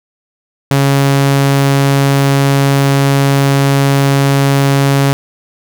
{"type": "tone", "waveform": "sawtooth", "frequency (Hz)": 138.59, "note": "C#3", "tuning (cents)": 0, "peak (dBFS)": -4, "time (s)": [0.71, 5.13], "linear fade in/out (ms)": 0, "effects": []}